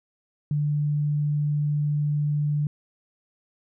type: tone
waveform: sine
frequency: 147.7 Hz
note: D3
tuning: 10 cents sharp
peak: -21 dBFS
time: 0.51-2.67 s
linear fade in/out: 2 ms
effects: none